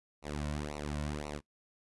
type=tone with flanger; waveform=sawtooth; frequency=74 Hz; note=D2; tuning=14 cents sharp; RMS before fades=-38 dBFS; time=0.22-1.41 s; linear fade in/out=50 ms; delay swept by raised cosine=0.6 to 2.5 ms; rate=1.9 Hz; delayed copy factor=-0.95; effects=noise-tail reverb RT60 0.1 s tail -21 dB re dry + resampled to 24000 Hz